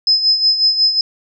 sine tone with tremolo, 5100 Hz, D#8, 42 cents sharp, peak -8 dBFS, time 0.07-1.01 s, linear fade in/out 2 ms, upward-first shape sine, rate 5.5 Hz, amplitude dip 65%, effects none

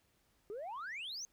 sine exponential sweep, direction up, 392 to 6500 Hz, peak -39 dBFS, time 0.5-1.25 s, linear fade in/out 0 ms, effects tanh soft clip ceiling -39 dBFS + pink hiss -74 dBFS RMS until 1.32 s

